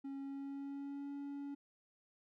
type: tone with pitch glide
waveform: triangle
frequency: 274.5 to 282.4 Hz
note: C#4 to C#4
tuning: -17 to +32 cents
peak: -40 dBFS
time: 0.04-1.55 s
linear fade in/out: 10 ms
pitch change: +49 cents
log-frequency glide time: 0.18-1.11 s
effects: none